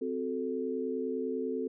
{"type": "chord", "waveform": "sine", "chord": "F# diminished", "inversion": "second", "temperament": "equal with one note detuned", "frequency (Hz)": [259.7, 370, 440], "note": ["C4", "F#4", "A4"], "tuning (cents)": [-13, 0, 0], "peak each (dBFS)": [-35, -37, -34], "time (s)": [0.01, 1.68], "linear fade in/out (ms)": 10, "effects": []}